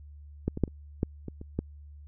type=clicks; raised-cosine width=3 ms; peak=-14 / -21 / -10 / -30 / -13 / -23 / -29 / -15 dBFS; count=8; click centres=0.48 / 0.574 / 0.637 / 0.678 / 1.031 / 1.283 / 1.414 / 1.59 s; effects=added 73 Hz sine -45 dBFS peak until 2.07 s